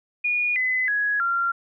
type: tone with pitch steps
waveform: sine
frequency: 2445 / 2021 / 1670 / 1380.2 Hz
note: D#7 / B6 / G#6 / F6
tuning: -31 / +39 / +9 / -21 cents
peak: -20 dBFS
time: 0.24-1.52 s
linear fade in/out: 10 ms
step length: 320 ms
effects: none